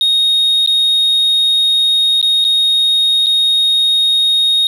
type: tone with dropouts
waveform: sine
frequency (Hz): 3729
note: A#7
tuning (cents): 0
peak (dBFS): -7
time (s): 0.01-4.67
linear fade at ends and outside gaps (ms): 1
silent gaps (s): 0.662-0.674 / 2.214-2.227 / 2.443-2.449 / 3.261-3.267
effects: tanh soft clip ceiling -8 dBFS + 7-bit